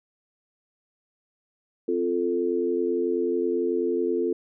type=chord; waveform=sine; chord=F major; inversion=second; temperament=equal; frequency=261.6 / 349.2 / 440 Hz; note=C4 / F4 / A4; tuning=0 / 0 / 0 cents; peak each=-30 / -25 / -26 dBFS; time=1.88-4.33 s; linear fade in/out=5 ms; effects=none